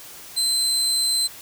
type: tone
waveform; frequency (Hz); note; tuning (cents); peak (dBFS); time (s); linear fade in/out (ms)
30% pulse; 4084; C8; -43; -16; 0.36-1.28; 20
effects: white hiss -41 dBFS RMS until 1.41 s